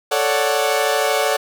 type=chord; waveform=sawtooth; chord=D major seventh; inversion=second; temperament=equal; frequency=440 / 554.4 / 587.3 / 740 Hz; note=A4 / C#5 / D5 / F#5; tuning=0 / 0 / 0 / 0 cents; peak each=-18 dBFS; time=0.11-1.37 s; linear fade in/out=10 ms; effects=none